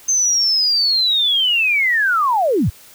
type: linear sweep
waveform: sine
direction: down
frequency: 6300 to 58.27 Hz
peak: -13 dBFS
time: 0.08-2.7 s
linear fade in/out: 10 ms
effects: white hiss -44 dBFS RMS until 2.94 s